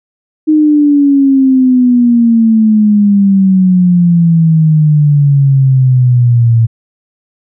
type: exponential sweep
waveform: sine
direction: down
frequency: 311.1 to 113.3 Hz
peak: -4 dBFS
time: 0.47-6.67 s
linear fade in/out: 20 ms
effects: none